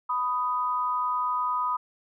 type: tone pair together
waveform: sine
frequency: 993.2 / 1244.5 Hz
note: B5 / D#6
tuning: +9 / 0 cents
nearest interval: major third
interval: 391 cents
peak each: -27 dBFS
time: 0.09-1.77 s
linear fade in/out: 10 ms
effects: none